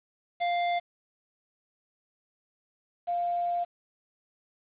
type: tone pair in turn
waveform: square / sine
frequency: 698.5 / 698.5 Hz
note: F5 / F5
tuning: 0 / 0 cents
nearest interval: unison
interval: 0 cents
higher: neither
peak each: -26 dBFS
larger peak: neither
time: 0.4-0.8 / 3.07-3.65 s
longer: second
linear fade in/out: 20 ms
effects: resampled to 8000 Hz + 9-bit